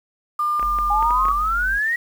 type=tone with pitch glide; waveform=sine; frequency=1200 to 1251 Hz; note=D6 to D#6; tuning=+37 to +9 cents; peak=-18 dBFS; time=0.39-1.32 s; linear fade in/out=5 ms; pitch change=+72 cents; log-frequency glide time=0.97-1.2 s
type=clicks; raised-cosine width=0.5 ms; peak=-17 dBFS; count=7; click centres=0.596 / 0.628 / 0.787 / 1.026 / 1.107 / 1.254 / 1.285 s
type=tone; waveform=triangle; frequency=46.25 Hz; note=F#1; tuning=in tune; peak=-25 dBFS; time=0.6-1.8 s; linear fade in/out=50 ms
type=exponential sweep; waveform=sine; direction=up; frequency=811 to 1926 Hz; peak=-18 dBFS; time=0.9-1.96 s; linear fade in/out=5 ms
effects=7-bit